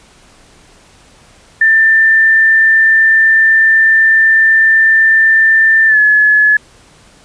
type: tone with pitch glide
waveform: sine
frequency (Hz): 1784 to 1707.4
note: A6 to G#6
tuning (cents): +23 to +47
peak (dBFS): -5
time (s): 1.61-6.57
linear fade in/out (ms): 5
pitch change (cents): -76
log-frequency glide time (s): 5.87-5.98
effects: pink hiss -44 dBFS RMS until 7.24 s + resampled to 22050 Hz